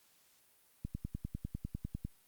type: click train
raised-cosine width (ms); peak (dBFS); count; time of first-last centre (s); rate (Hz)
5; -26; 13; 0.85-2.05; 10
effects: white hiss -68 dBFS RMS until 2.27 s + Opus 48 kbps